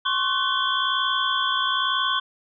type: tone cluster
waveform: sine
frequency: 1056 / 1117 / 1509 / 3168 / 3425 Hz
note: C6 / C#6 / F#6 / G7 / A7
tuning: +16 / +13 / +34 / +18 / -47 cents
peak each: -27 dBFS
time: 0.05-2.2 s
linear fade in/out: 10 ms
effects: none